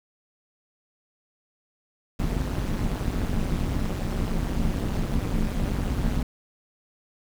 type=noise with amplitude modulation; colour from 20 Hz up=brown; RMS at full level=-22 dBFS; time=2.19-6.23 s; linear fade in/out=5 ms; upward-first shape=sine; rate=193 Hz; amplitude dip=90%; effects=none